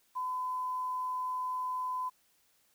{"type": "tone with quantisation", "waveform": "sine", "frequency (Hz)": 1012, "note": "B5", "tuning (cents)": 42, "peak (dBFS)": -32, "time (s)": [0.15, 2.1], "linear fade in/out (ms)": 20, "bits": 10, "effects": ["white hiss -70 dBFS RMS until 2.74 s"]}